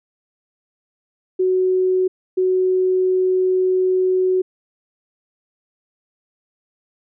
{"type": "tone pair in turn", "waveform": "sine", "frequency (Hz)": [371.2, 371.2], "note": ["F#4", "F#4"], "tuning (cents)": [6, 6], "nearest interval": "unison", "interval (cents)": 0, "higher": "neither", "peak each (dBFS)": -14, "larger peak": "neither", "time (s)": [[1.39, 2.08], [2.37, 4.42]], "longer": "second", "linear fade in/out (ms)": 10, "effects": []}